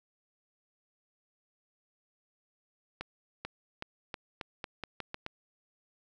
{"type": "accelerating click train", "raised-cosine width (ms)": 0.3, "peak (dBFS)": -21, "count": 10, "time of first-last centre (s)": [3.01, 5.264], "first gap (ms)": 440, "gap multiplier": 0.85, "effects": []}